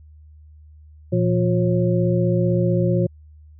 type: tone cluster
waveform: sine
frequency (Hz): 117.7 / 173.4 / 355.8 / 543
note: A#2 / F3 / F4 / C#5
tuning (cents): +17 / -12 / +32 / -36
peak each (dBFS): -20 / -20 / -23 / -24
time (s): 1.12-3.07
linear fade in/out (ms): 10
effects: added 76 Hz sine -43 dBFS peak until 3.59 s